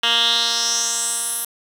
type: tone with band-pass filter sweep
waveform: 10% pulse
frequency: 233.1 Hz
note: A#3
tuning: in tune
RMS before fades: -20 dBFS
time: 0.03-1.45 s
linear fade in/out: 5 ms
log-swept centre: 2800 to 12000 Hz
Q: 3.8
effects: 7-bit